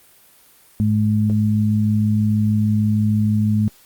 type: tone pair together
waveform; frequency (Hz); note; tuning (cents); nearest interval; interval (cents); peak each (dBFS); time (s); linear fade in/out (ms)
sine; 106.4 / 212.8; G#2 / G#3; +42 / +42; octave; 1200; -17; 0.8-3.68; 0
effects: white hiss -51 dBFS RMS until 3.85 s + Opus 32 kbps